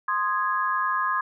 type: chord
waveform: sine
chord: Ab major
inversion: first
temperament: equal with one note detuned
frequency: 1046.5 / 1238.1 / 1661.2 Hz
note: C6 / Eb6 / Ab6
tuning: 0 / -9 / 0 cents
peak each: -25 / -27 / -28 dBFS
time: 0.08-1.21 s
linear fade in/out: 5 ms
effects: none